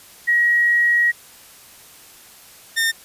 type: tone pair in turn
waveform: sine / sawtooth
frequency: 1902 / 1816.9 Hz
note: A#6 / A#6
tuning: +34 / -45 cents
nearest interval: minor second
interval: 79 cents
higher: first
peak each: -13 dBFS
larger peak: neither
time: 0.27-1.12 / 2.76-2.92 s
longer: first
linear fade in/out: 20 ms
effects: white hiss -45 dBFS RMS until 3.04 s + resampled to 32000 Hz

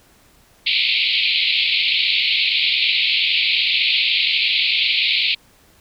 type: band-pass noise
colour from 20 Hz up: pink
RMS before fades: -18 dBFS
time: 0.66-5.35 s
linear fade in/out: 10 ms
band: 2200 to 4400 Hz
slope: 96 dB/octave
effects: pink hiss -53 dBFS RMS until 5.8 s

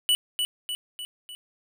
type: tone with echo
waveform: square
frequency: 2960 Hz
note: F#7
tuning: in tune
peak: -19 dBFS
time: 0.09-0.15 s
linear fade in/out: 0 ms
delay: 300 ms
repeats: 4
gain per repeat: -5 dB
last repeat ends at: 1.35 s
effects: none

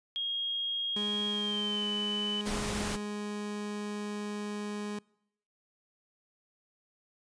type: tone with pitch glide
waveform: sine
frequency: 3262 to 3009 Hz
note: G#7 to F#7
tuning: -32 to +28 cents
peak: -31 dBFS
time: 0.16-2.41 s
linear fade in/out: 0 ms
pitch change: -140 cents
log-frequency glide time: 1.29-1.88 s
type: tone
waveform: 30% pulse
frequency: 207.7 Hz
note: G#3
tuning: in tune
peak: -32 dBFS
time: 0.96-4.99 s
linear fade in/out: 5 ms
type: noise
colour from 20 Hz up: pink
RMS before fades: -35 dBFS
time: 2.45-2.97 s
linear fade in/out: 20 ms
effects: noise-tail reverb RT60 0.8 s tail -26 dB re dry + resampled to 22050 Hz

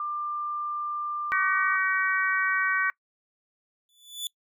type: tone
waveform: sine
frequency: 1191 Hz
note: D6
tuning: 24 cents sharp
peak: -28 dBFS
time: 0-1.76 s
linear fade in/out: 2 ms
type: harmonic tone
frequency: 378.9 Hz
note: F#4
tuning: 41 cents sharp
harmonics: 3 / 4 / 5 / 6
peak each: -29 / -26 / -28 / -33 dBFS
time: 1.32-2.9 s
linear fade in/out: 0 ms
type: tone with exponential growth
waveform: sawtooth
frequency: 3472 Hz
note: A7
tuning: 24 cents flat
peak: -24 dBFS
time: 3.89-4.27 s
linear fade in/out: 1 ms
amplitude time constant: 82 ms
effects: noise-tail reverb RT60 0.1 s tail -23 dB re dry

